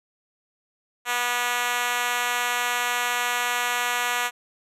5% pulse tone with high-pass filter, 243.4 Hz, B3, 25 cents flat, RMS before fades -25 dBFS, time 1.05-4.31 s, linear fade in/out 50 ms, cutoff 800 Hz, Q 0.98, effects resampled to 32000 Hz

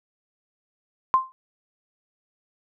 sine tone with exponential decay, 1046.5 Hz, C6, in tune, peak -11 dBFS, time 1.14-1.32 s, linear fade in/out 0 ms, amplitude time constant 37 ms, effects none

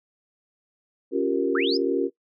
sine chord, G half-diminished seventh, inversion second, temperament equal with one note detuned, 277.2 / 349.2 / 390 / 466.2 Hz, Db4 / F4 / G4 / Bb4, 0 / 0 / -9 / 0 cents, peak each -26 dBFS, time 1.11-2.1 s, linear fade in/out 50 ms
sine linear sweep, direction up, 1167 to 5250 Hz, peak -25 dBFS, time 1.55-1.77 s, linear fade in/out 2 ms
effects noise-tail reverb RT60 0.1 s tail -18 dB re dry

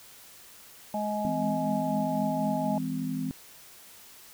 harmonic tone, 210 Hz, G#3, 19 cents sharp, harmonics 1 / 3 / 4, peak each -32 / -32 / -32 dBFS, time 0.94-2.78 s, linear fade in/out 2 ms
sine chord, E augmented, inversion none, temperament just, 164.81 / 206 / 257.5 Hz, E3 / G#3 / B#3, 0 / -14 / -28 cents, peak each -34 / -36 / -31 dBFS, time 1.25-3.31 s, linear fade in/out 0 ms
effects white hiss -51 dBFS RMS until 4.33 s

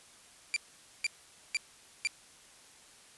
sawtooth tone bursts, 2361 Hz, D7, 9 cents sharp, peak -24 dBFS, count 4, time 0.54-2.072 s, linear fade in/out 0 ms, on 23 ms, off 480 ms, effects white hiss -57 dBFS RMS until 3.17 s + resampled to 24000 Hz

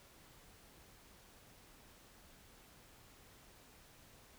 silence, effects pink hiss -62 dBFS RMS until 4.38 s

